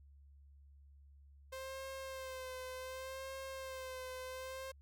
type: tone with vibrato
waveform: sawtooth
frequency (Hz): 523.3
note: C5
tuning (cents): 0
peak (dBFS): -40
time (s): 1.52-4.72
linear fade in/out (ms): 10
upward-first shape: sine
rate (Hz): 0.67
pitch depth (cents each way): 36
effects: added 70 Hz sine -58 dBFS peak until 4.81 s